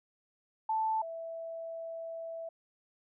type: tone pair in turn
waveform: sine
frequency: 880 / 659.3 Hz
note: A5 / E5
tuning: 0 / 0 cents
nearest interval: perfect fourth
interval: 500 cents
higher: first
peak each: -28 / -38 dBFS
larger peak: first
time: 0.69-1.02 / 1.02-2.49 s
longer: second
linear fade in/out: 5 ms
effects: none